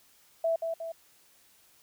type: tone with echo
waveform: sine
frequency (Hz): 659.3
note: E5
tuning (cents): 0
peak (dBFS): -24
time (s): 0.44-0.56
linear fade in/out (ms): 5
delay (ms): 180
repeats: 2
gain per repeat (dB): -5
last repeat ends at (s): 0.92
effects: white hiss -62 dBFS RMS until 1.82 s